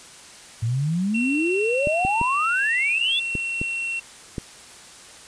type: exponential sweep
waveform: sine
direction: up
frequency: 108.6 to 3581 Hz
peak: -20 dBFS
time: 0.62-3.2 s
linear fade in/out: 10 ms
type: tone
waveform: triangle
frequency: 2721 Hz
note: F7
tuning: 46 cents flat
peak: -23 dBFS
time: 1.14-4 s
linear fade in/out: 10 ms
type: clicks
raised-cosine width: 3 ms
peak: -14 dBFS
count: 6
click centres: 1.872 / 2.05 / 2.214 / 3.353 / 3.615 / 4.382 s
effects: white hiss -44 dBFS RMS until 5.27 s + resampled to 22050 Hz